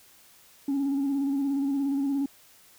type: tone with vibrato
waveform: sine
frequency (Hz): 277.2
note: C#4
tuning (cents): 0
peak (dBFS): -22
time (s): 0.68-2.26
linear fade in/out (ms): 5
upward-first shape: square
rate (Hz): 17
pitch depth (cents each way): 34
effects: tanh soft clip ceiling -22 dBFS + white hiss -56 dBFS RMS until 2.78 s